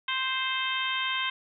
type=harmonic tone; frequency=523.3 Hz; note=C5; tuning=in tune; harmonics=2 / 3 / 4 / 5 / 6 / 7; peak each=-33 / -34 / -34 / -35 / -32 / -37 dBFS; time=0.08-1.3 s; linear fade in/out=5 ms; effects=none